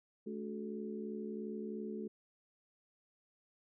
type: harmonic tone with a mistuned harmonic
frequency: 72 Hz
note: D2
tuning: 34 cents flat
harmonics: 3 / 4 / 5 / 6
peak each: -42 / -51 / -45 / -46 dBFS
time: 0.26-2.08 s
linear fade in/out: 10 ms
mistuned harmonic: 5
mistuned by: +43 cents
effects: none